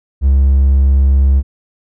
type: tone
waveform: triangle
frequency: 68 Hz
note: C#2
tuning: 33 cents flat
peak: -4 dBFS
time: 0.21-1.43 s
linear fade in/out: 50 ms
effects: tanh soft clip ceiling 0 dBFS